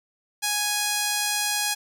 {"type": "tone", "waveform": "5% pulse", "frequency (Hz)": 830.6, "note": "G#5", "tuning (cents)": 0, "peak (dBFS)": -11, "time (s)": [0.42, 1.75], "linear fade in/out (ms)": 20, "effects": []}